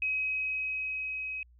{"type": "tone with level ramp", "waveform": "sine", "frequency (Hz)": 2539, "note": "D#7", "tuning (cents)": 34, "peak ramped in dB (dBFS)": [-27, -34], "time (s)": [0.02, 1.43], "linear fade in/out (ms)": 2, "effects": ["added 60 Hz sine -56 dBFS peak until 1.59 s"]}